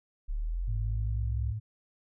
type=linear sweep; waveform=sine; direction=up; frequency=34.65 to 69.3 Hz; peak=-29 dBFS; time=0.28-1.53 s; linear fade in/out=20 ms
type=tone; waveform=sine; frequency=107.4 Hz; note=A2; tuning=41 cents flat; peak=-32 dBFS; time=0.67-1.6 s; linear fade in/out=20 ms
effects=none